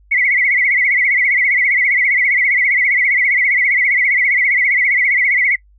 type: tone with vibrato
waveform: sine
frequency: 2093 Hz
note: C7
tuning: in tune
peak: -11 dBFS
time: 0.11-5.56 s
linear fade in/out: 10 ms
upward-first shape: sine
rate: 15 Hz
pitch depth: 120 cents each way
effects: noise-tail reverb RT60 0.1 s tail -21 dB re dry + added 50 Hz sine -46 dBFS peak until 5.78 s